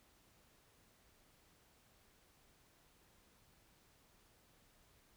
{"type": "silence", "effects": ["pink hiss -70 dBFS RMS until 5.16 s"]}